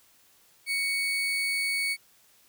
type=tone; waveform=35% pulse; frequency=2228 Hz; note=C#7; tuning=8 cents sharp; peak=-24 dBFS; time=0.66-1.97 s; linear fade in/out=50 ms; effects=white hiss -61 dBFS RMS until 2.48 s